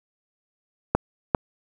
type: clicks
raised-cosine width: 1 ms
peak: -3 dBFS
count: 2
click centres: 0.95 / 1.348 s
effects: 7-bit